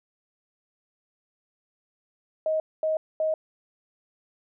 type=tone bursts; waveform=sine; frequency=629 Hz; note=D#5; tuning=19 cents sharp; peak=-22 dBFS; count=3; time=2.46-3.34 s; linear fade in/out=2 ms; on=140 ms; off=230 ms; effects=none